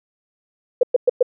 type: tone bursts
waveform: sine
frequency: 497.7 Hz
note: B4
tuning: 13 cents sharp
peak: -9 dBFS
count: 4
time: 0.81-1.228 s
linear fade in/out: 5 ms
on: 22 ms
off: 110 ms
effects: none